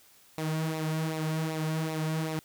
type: tone with flanger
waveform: sawtooth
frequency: 158.1 Hz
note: D#3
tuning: 28 cents sharp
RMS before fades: -31 dBFS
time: 0.38-2.39 s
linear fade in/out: 0 ms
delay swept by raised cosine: 0.62 to 4.02 ms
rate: 2.6 Hz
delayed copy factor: -0.6
effects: white hiss -59 dBFS RMS until 2.44 s